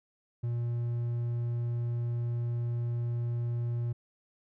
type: tone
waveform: triangle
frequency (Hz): 118.9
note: A#2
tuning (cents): +35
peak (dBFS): -27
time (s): 0.43-3.93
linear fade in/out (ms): 10
effects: none